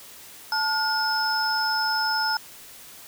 sine tone cluster, 880 / 1431 / 5210 Hz, A5 / F6 / E8, 0 / +42 / -21 cents, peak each -26 dBFS, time 0.52-2.37 s, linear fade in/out 2 ms, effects white hiss -45 dBFS RMS until 3.07 s

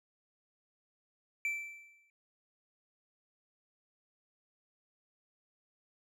triangle tone with exponential decay, 2332 Hz, D7, 13 cents flat, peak -28 dBFS, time 1.45-2.1 s, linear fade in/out 1 ms, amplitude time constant 140 ms, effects none

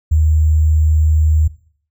sine tone with sample-and-hold, 77.78 Hz, D#2, in tune, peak -9 dBFS, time 0.11-1.48 s, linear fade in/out 10 ms, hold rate 7350 Hz, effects noise-tail reverb RT60 0.5 s tail -18 dB re dry

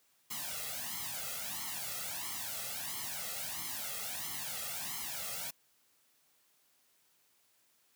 white noise with flanger, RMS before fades -40 dBFS, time 0.3-5.51 s, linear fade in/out 10 ms, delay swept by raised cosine 0.95 to 1.54 ms, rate 1.5 Hz, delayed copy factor +1, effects white hiss -71 dBFS RMS until 7.95 s + high-pass 100 Hz 12 dB/octave

